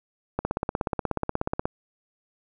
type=click train; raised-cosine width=1 ms; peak=-11 dBFS; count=22; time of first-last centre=0.39-1.655 s; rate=16.6 Hz; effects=none